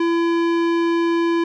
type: tone with tanh clipping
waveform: sine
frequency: 337 Hz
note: E4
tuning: 38 cents sharp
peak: -18 dBFS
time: 0-1.44 s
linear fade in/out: 5 ms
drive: 18 dB
effects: none